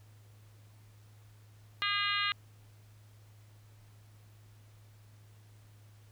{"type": "harmonic tone", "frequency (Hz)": 407.2, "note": "G#4", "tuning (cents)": -34, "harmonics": [3, 4, 5, 6, 7, 8, 9, 10], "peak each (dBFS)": [-35, -37, -36, -40, -36, -40, -40, -40], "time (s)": [1.82, 2.32], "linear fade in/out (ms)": 0, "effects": ["added 105 Hz sine -55 dBFS peak until 6.11 s", "pink hiss -66 dBFS RMS until 6.11 s"]}